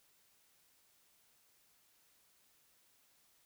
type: silence
effects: white hiss -71 dBFS RMS until 3.45 s